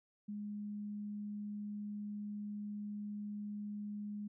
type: tone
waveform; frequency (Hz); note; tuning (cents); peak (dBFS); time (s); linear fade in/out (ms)
sine; 207.3; G#3; -3; -40; 0.28-4.28; 10
effects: none